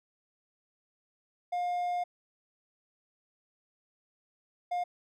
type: tone bursts at uneven times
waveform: triangle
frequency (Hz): 710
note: F5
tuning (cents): +28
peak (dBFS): -27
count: 2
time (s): 1.52-2.04 / 4.71-4.84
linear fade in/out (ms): 10
effects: none